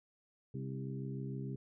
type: harmonic tone with a mistuned harmonic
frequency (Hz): 66.6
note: C2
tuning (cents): +31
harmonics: 2 / 3 / 4 / 5 / 6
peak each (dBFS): -40 / -45 / -48 / -52 / -49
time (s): 0.54-1.56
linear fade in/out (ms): 5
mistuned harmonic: 5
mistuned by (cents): -31
effects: none